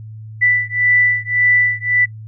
sine beating tone pair, 1978 / 1979.8 Hz, B6 / B6, +2 / +4 cents, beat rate 1.8 Hz, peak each -15 dBFS, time 0.41-2.06 s, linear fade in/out 20 ms, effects noise-tail reverb RT60 0.1 s tail -25 dB re dry + added 109 Hz sine -30 dBFS peak until 2.27 s

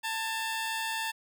15% pulse tone pair together, 892.3 / 1661.2 Hz, A5 / G#6, +24 / 0 cents, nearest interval major seventh, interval 1076 cents, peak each -25 / -34 dBFS, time 0.03-1.12 s, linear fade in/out 20 ms, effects none

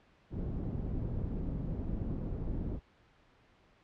pink low-pass noise, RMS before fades -36 dBFS, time 0.3-2.8 s, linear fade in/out 50 ms, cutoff 280 Hz, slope 12 dB/octave, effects pink hiss -65 dBFS RMS until 3.83 s + low-pass 3000 Hz 12 dB/octave

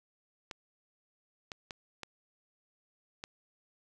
clicks, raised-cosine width 0.2 ms, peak -23 dBFS, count 5, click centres 0.512 / 1.518 / 1.708 / 2.033 / 3.239 s, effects none

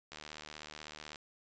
click train, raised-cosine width 0.2 ms, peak -28 dBFS, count 80, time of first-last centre 0.12-1.158 s, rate 76.1 Hz, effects resampled to 16000 Hz

